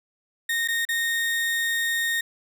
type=tone with dropouts; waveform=35% pulse; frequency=1849 Hz; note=A#6; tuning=15 cents flat; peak=-21 dBFS; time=0.49-2.21 s; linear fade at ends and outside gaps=5 ms; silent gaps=0.677-0.684 / 0.852-0.888 s; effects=none